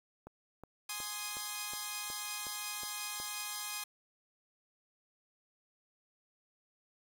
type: click train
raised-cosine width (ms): 1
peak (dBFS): -34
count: 9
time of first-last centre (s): 0.27-3.2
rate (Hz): 2.73
type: chord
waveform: 5% pulse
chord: Ab major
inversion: none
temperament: equal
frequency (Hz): 830.6 / 1046.5 / 1244.5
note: Ab5 / C6 / Eb6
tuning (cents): 0 / 0 / 0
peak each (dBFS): -31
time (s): 0.89-3.84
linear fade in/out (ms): 5
effects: 10-bit